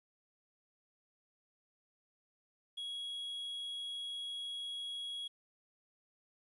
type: tone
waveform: triangle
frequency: 3322 Hz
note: G#7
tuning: in tune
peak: -38 dBFS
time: 2.77-5.28 s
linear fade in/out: 10 ms
effects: resampled to 24000 Hz + 12-bit